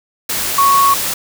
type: tone in noise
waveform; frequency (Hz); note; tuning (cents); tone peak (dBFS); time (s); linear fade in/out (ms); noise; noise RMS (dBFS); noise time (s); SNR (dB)
sine; 1108.7; C#6; 0; -8; 0.58-0.94; 5; white; -19; 0.29-1.14; +8
effects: none